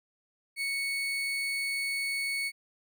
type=tone; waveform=35% pulse; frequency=2217 Hz; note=C#7; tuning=in tune; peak=-28 dBFS; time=0.56-2.52 s; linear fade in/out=50 ms; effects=none